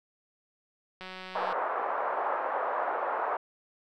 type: click train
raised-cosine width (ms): 0.3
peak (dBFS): -26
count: 97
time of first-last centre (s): 1.01-1.526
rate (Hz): 186
type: band-pass noise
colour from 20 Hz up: pink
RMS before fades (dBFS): -31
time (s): 1.35-3.37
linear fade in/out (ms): 5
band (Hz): 570 to 1300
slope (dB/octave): 24
effects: none